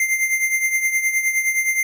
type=tone with tremolo; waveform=square; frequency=2093 Hz; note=C7; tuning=in tune; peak=-15 dBFS; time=0-1.83 s; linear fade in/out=2 ms; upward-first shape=triangle; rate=9.6 Hz; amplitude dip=70%; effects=none